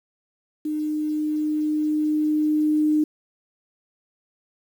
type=tone with level ramp; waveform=sine; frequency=304.6 Hz; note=D#4; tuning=37 cents flat; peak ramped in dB=-23 to -16 dBFS; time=0.65-3.04 s; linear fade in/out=5 ms; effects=8-bit